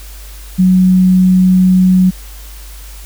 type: tone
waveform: sine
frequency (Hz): 184.8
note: F#3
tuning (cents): -2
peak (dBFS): -5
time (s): 0.58-2.11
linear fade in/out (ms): 20
effects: added 50 Hz sine -29 dBFS peak until 3.05 s + white hiss -37 dBFS RMS until 3.05 s